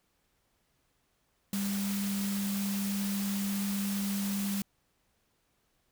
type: tone in noise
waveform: sine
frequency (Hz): 199.3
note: G3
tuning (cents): +29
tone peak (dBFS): -30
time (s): 1.53-4.62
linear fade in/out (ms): 2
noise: white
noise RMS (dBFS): -39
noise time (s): 1.53-4.62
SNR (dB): +6
effects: pink hiss -74 dBFS RMS until 5.91 s